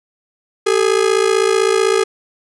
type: ring-modulated tone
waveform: 45% pulse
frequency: 415.3 Hz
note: G#4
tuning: in tune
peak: -9 dBFS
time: 0.66-2.04 s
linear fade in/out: 10 ms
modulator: 27.9 Hz
effects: resampled to 24000 Hz + 8-bit